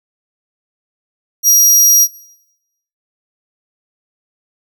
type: tone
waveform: sawtooth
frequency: 5730 Hz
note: F8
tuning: 44 cents sharp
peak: -3 dBFS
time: 1.43-2.08 s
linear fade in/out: 50 ms
effects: noise-tail reverb RT60 0.9 s tail -23 dB re dry